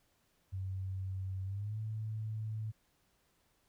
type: tone with pitch glide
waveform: sine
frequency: 94.9 to 109.01 Hz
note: F#2 to A2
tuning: +44 to -16 cents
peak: -36 dBFS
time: 0.52-2.72 s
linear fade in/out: 20 ms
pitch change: +240 cents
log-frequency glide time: 1.44-1.78 s
effects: pink hiss -74 dBFS RMS until 3.68 s